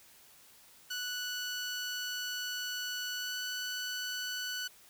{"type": "tone with pitch glide", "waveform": "15% pulse", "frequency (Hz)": [1480, 1489.4], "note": ["F#6", "F#6"], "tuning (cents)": [0, 11], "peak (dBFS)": -29, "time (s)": [0.9, 4.68], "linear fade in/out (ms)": 10, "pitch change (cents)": 11, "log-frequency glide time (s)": [3.16, 3.37], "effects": ["white hiss -59 dBFS RMS until 4.89 s"]}